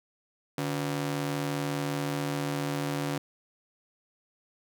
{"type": "ring-modulated tone", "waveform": "sawtooth", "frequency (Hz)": 214.8, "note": "A3", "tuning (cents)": -41, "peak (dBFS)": -22, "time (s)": [0.58, 3.18], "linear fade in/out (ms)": 2, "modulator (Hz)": 67.3, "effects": []}